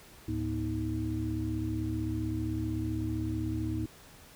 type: tone cluster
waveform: sine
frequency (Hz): 74.2 / 109.9 / 244.1 / 315.7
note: D2 / A2 / B3 / D#4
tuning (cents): +18 / -2 / -20 / +25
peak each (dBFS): -37 / -34 / -39 / -34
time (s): 0.28-3.86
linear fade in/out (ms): 5
effects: pink hiss -54 dBFS RMS until 4.35 s